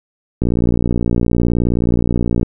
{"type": "click train", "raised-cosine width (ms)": 3, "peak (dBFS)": -3, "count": 120, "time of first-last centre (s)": [0.42, 2.43], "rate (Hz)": 59.2, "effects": []}